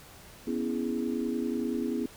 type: chord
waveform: sine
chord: C# minor seventh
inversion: third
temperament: equal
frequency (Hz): 246.9 / 277.2 / 329.6 / 415.3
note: B3 / C#4 / E4 / G#4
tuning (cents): 0 / 0 / 0 / 0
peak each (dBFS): -31 / -35 / -34 / -36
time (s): 0.47-2.06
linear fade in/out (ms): 5
effects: pink hiss -51 dBFS RMS until 2.16 s